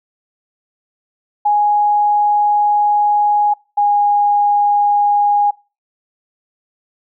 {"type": "tone pair in turn", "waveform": "sine", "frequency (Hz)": [830, 821.9], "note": ["G#5", "G#5"], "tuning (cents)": [-1, -18], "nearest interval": "unison", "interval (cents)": 17, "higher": "first", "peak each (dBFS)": -10, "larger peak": "neither", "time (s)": [[1.45, 3.54], [3.77, 5.51]], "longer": "first", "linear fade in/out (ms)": 10, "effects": ["noise-tail reverb RT60 0.3 s tail -23 dB re dry"]}